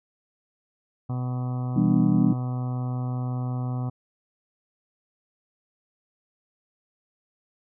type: harmonic tone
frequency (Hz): 125.5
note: B2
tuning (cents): +28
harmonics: 1 / 2 / 3 / 4 / 5 / 6 / 7 / 8 / 9 / 10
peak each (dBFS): -26 / -34 / -48 / -46 / -47 / -42 / -52 / -48 / -48 / -51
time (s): 1.09-3.9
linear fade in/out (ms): 10
type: chord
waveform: sine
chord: E minor seventh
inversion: none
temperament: just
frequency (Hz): 164.81 / 197.78 / 247.2 / 296.7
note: E3 / G3 / B3 / D4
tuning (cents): 0 / +16 / +2 / +18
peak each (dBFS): -23 / -22 / -24 / -25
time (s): 1.76-2.33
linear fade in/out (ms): 5
effects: none